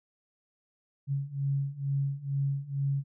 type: beating tone pair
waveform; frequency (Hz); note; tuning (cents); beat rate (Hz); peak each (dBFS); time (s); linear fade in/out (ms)
sine; 137.8 / 140; C#3 / C#3; -10 / +18; 2.2; -32 / -30; 1.07-3.04; 50
effects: none